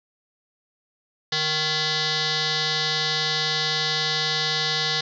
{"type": "tone with frequency modulation", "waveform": "sine", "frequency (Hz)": 151.9, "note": "D#3", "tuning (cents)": -41, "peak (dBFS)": -21, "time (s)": [1.32, 5.01], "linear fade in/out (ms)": 5, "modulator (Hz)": 620, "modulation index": 7.8, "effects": []}